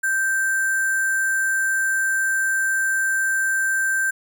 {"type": "tone with sample-and-hold", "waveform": "sine", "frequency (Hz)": 1566, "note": "G6", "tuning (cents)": -2, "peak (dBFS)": -18, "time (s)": [0.03, 4.11], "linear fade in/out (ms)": 10, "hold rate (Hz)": 8820, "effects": []}